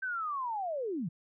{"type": "linear sweep", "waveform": "sine", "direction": "down", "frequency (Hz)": [1566, 141.7], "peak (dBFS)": -32, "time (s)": [0.02, 1.09], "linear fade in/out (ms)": 10, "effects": []}